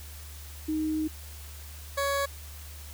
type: tone pair in turn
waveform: sine / 20% pulse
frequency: 311.1 / 558.7 Hz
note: D#4 / C#5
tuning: 0 / +13 cents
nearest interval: minor seventh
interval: 1013 cents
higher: second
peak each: -26 / -21 dBFS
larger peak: second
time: 0.68-1.08 / 1.97-2.26 s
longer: first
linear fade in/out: 10 ms
effects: added 74 Hz sine -42 dBFS peak until 2.93 s + white hiss -48 dBFS RMS until 2.93 s